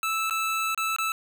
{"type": "tone with dropouts", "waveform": "25% pulse", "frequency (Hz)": 1315, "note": "E6", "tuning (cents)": -5, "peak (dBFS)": -21, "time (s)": [0.03, 1.12], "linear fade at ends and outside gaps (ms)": 1, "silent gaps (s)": [[0.298, 0.308], [0.747, 0.776], [0.963, 0.985]], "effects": []}